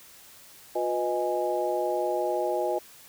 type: tone cluster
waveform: sine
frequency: 358.1 / 496.8 / 622 / 829 Hz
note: F4 / B4 / D#5 / G#5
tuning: +43 / +10 / -1 / -3 cents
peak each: -30 / -31 / -29 / -31 dBFS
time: 0.75-2.79 s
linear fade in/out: 10 ms
effects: white hiss -51 dBFS RMS until 3.08 s